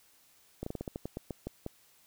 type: slowing click train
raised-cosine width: 2 ms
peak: -23 dBFS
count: 12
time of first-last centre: 0.63-1.664 s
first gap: 34 ms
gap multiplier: 1.19
effects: white hiss -64 dBFS RMS until 2.06 s